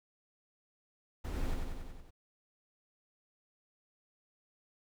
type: noise with echo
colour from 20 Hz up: brown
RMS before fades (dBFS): -37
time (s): 1.24-1.55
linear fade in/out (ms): 10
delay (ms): 93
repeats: 6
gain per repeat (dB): -3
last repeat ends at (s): 2.108
effects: none